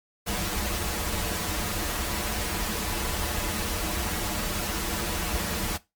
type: noise with comb filter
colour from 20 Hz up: pink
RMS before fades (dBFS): -29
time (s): 0.26-5.78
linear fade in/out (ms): 20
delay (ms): 7.6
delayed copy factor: -0.95
effects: noise-tail reverb RT60 0.2 s tail -17 dB re dry + MP3 96 kbps